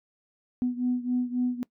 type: beating tone pair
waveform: sine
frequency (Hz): 246.9 / 250.6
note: B3 / B3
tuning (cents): 0 / +25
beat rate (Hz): 3.7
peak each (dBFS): -26 / -29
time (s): 0.62-1.63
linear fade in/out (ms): 0
effects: noise-tail reverb RT60 0.1 s tail -21 dB re dry + tanh soft clip ceiling -17 dBFS